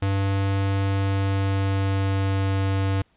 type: tone with pitch glide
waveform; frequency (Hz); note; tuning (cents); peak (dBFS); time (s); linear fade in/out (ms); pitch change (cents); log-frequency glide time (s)
square; 98 to 97.04; G2 to G2; 0 to -17; -21; 0.02-3.02; 5; -17; 0.83-2.6
effects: pink hiss -64 dBFS RMS until 3.16 s + resampled to 8000 Hz